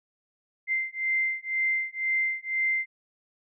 sine beating tone pair, 2084 / 2086 Hz, C7 / C7, -7 / -6 cents, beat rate 2 Hz, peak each -28 dBFS, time 0.67-2.86 s, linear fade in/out 50 ms, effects none

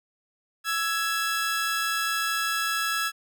sawtooth tone pair together, 1326 / 1670.7 Hz, E6 / G#6, +10 / +10 cents, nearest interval major third, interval 400 cents, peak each -24 dBFS, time 0.64-3.12 s, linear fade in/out 50 ms, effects none

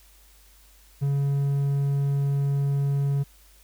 triangle tone, 140.2 Hz, C#3, 20 cents sharp, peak -19 dBFS, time 1.01-3.24 s, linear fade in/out 20 ms, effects added 50 Hz sine -54 dBFS peak until 3.63 s + white hiss -57 dBFS RMS until 3.63 s

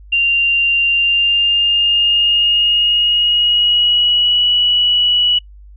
sine tone with pitch glide, 2780 to 2937 Hz, F7 to F#7, -9 to -13 cents, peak -10 dBFS, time 0.12-5.39 s, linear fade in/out 10 ms, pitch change +96 cents, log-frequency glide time 0.88-4.45 s, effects noise-tail reverb RT60 0.1 s tail -25 dB re dry + added 50 Hz sine -36 dBFS peak until 5.76 s

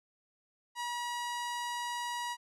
sawtooth tone with low-pass filter, 962 Hz, B5, 46 cents flat, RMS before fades -37 dBFS, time 0.75-2.37 s, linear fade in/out 50 ms, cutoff 10000 Hz, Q 0.79, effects none

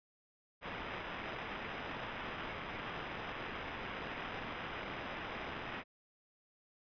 white noise with sample-and-hold, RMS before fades -43 dBFS, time 0.61-5.84 s, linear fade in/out 50 ms, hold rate 4410 Hz, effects resampled to 11025 Hz

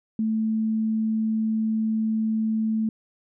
sine tone, 220 Hz, A3, in tune, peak -21 dBFS, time 0.19-2.89 s, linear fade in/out 2 ms, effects none

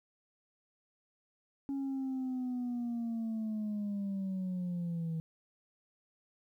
sine linear sweep, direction down, 277.2 to 160.4 Hz, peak -31 dBFS, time 1.69-5.2 s, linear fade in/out 0 ms, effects tanh soft clip ceiling -32 dBFS + 12-bit

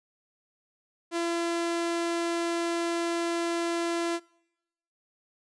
sawtooth tone, 339.1 Hz, E4, 49 cents sharp, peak -23 dBFS, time 1.11-4.2 s, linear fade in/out 50 ms, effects noise-tail reverb RT60 0.9 s tail -25 dB re dry + resampled to 22050 Hz

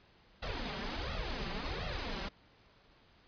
pink noise with flanger, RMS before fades -38 dBFS, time 0.42-2.29 s, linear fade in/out 10 ms, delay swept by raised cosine 1.5 to 5.2 ms, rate 1.4 Hz, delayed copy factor +0.85, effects pink hiss -64 dBFS RMS until 3.27 s + resampled to 11025 Hz

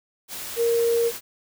sine tone in noise, 466.2 Hz, A#4, in tune, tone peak -18 dBFS, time 0.56-1.12 s, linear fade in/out 50 ms, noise white, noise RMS -34 dBFS, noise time 0.28-1.21 s, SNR +13 dB, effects none

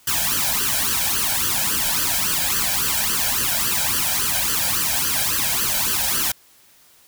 white noise with flanger, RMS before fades -21 dBFS, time 0.07-6.32 s, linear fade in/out 5 ms, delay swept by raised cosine 0.65 to 1.3 ms, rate 3.6 Hz, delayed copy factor +1, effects white hiss -53 dBFS RMS until 7.07 s

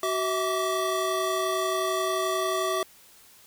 square tone cluster, 375.9 / 649 / 1159 Hz, F#4 / E5 / D6, +27 / -27 / -23 cents, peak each -30 dBFS, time 0.03-2.83 s, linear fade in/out 2 ms, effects white hiss -54 dBFS RMS until 3.46 s

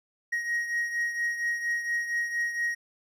triangle beating tone pair, 1884 / 1888.3 Hz, A#6 / A#6, +18 / +22 cents, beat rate 4.3 Hz, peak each -26 / -33 dBFS, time 0.32-2.75 s, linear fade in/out 10 ms, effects none

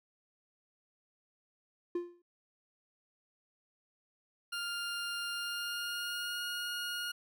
triangle tone with exponential decay, 349.2 Hz, F4, in tune, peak -27 dBFS, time 1.95-2.22 s, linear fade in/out 5 ms, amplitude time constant 57 ms
20% pulse tone with pitch glide, 1403 to 1431.7 Hz, F6 to F6, +8 to +43 cents, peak -31 dBFS, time 4.52-7.12 s, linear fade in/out 10 ms, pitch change +35 cents, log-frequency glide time 5.32-6.43 s
effects none

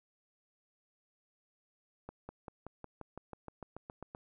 accelerating click train, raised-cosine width 1 ms, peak -30 dBFS, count 14, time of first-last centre 2.09-4.149 s, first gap 200 ms, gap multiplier 0.96, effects none

